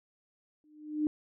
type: tone with exponential growth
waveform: sine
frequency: 302.7 Hz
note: D#4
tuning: 48 cents flat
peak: -23 dBFS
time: 0.64-1.07 s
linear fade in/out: 1 ms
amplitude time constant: 92 ms
effects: none